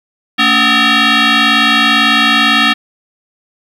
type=tone with frequency modulation; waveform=sine; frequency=733 Hz; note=F#5; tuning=16 cents flat; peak=-5 dBFS; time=0.38-2.74 s; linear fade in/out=20 ms; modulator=508 Hz; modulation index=6.1; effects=tanh soft clip ceiling -5 dBFS + 7-bit